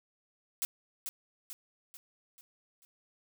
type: noise with echo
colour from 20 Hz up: blue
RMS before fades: -32 dBFS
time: 0.62-0.65 s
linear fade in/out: 0 ms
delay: 440 ms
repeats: 5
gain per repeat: -6 dB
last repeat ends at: 2.85 s
effects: none